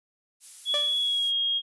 violet noise, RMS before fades -40 dBFS, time 0.4-1.33 s, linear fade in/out 50 ms
sine tone with pitch glide, 3369 to 3260 Hz, G#7 to G#7, +24 to -33 cents, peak -23 dBFS, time 0.65-1.62 s, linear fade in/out 50 ms, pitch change -57 cents, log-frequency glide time 1-1.33 s
sawtooth tone with exponential decay, 587.3 Hz, D5, in tune, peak -23 dBFS, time 0.74-1.01 s, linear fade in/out 1 ms, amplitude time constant 58 ms
effects resampled to 24000 Hz

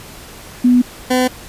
sine / 20% pulse tone pair in turn, 246.9 / 253.5 Hz, B3 / B3, 0 / +45 cents, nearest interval unison, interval 45 cents, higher second, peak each -7 dBFS, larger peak neither, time 0.64-0.82 / 1.1-1.28 s, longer neither, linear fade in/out 10 ms, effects pink hiss -36 dBFS RMS until 1.48 s + resampled to 32000 Hz

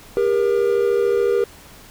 triangle tone pair together, 400.7 / 474.3 Hz, G4 / A#4, +38 / +30 cents, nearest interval minor third, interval 292 cents, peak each -16 dBFS, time 0.17-1.44 s, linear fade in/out 0 ms, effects pink hiss -44 dBFS RMS until 1.9 s

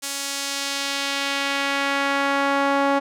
sawtooth tone with band-pass filter sweep, 278.5 Hz, C#4, 8 cents sharp, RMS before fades -23 dBFS, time 0.02-3 s, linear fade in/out 20 ms, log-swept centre 8100 to 850 Hz, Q 0.91, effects none

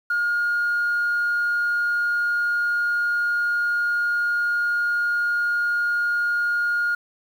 sine tone, 1424 Hz, F6, 33 cents sharp, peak -18 dBFS, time 0.1-6.95 s, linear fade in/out 5 ms, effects tanh soft clip ceiling -16 dBFS + 8-bit

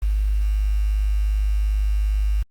sine tone with quantisation, 51.3 Hz, G#1, 21 cents flat, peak -17 dBFS, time 0.02-2.43 s, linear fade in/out 10 ms, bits 7, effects Opus 24 kbps

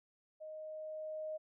sine tone with level ramp, 622.3 Hz, D#5, in tune, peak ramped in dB -45 to -38 dBFS, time 0.4-1.38 s, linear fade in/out 20 ms, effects none

